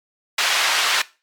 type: band-pass noise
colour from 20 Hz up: white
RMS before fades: -19 dBFS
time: 0.38-1.02 s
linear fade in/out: 5 ms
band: 900 to 3600 Hz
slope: 12 dB/octave
effects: noise-tail reverb RT60 0.3 s tail -19 dB re dry + MP3 96 kbps